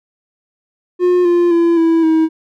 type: tone with pitch steps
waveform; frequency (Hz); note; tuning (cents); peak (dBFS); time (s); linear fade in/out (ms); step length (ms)
triangle; 358.2 / 348.2 / 338.5 / 329 / 319.9; F4 / F4 / E4 / E4 / D#4; +44 / -5 / +46 / -3 / +48; -7; 0.99-2.29; 50; 260
effects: none